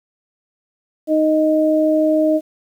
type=tone pair together; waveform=sine; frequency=310.9 / 622.3 Hz; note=D#4 / D#5; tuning=-1 / 0 cents; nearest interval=octave; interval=1201 cents; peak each=-15 dBFS; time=1.07-2.41 s; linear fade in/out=50 ms; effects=8-bit